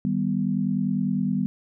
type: chord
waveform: sine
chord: Eb augmented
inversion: none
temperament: equal with one note detuned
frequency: 155.56 / 196 / 245.9 Hz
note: Eb3 / G3 / B3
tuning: 0 / 0 / -7 cents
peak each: -29 / -24 / -26 dBFS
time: 0.05-1.46 s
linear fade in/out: 0 ms
effects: none